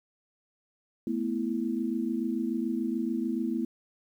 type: chord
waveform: sine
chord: A suspended second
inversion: none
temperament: equal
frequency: 220 / 246.9 / 329.6 Hz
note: A3 / B3 / E4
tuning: 0 / 0 / 0 cents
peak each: -32 / -31 / -32 dBFS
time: 1.07-3.65 s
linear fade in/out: 2 ms
effects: 10-bit